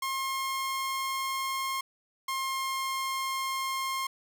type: tone pair in turn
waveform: sawtooth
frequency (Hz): 1070 / 1065.8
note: C6 / C6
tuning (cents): +38 / +32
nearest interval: unison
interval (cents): 6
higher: first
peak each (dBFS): -26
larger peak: neither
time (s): 0.02-1.81 / 2.28-4.07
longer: neither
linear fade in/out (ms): 5
effects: none